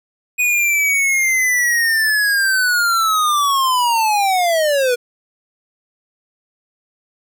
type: linear sweep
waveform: square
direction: down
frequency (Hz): 2489 to 476.1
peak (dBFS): -14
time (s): 0.38-4.96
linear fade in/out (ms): 20
effects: none